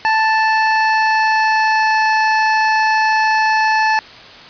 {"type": "tone with pitch glide", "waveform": "25% pulse", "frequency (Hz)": [880, 872.9], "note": ["A5", "A5"], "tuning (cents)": [0, -14], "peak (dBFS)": -8, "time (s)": [0.05, 3.99], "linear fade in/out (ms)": 0, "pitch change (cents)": -14, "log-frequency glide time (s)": [0.17, 2.06], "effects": ["white hiss -37 dBFS RMS until 4.49 s", "resampled to 11025 Hz"]}